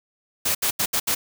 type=noise bursts at uneven times; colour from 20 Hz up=white; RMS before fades=-22 dBFS; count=5; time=0.45-0.55 / 0.62-0.71 / 0.79-0.86 / 0.93-1 / 1.07-1.15 s; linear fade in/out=10 ms; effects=none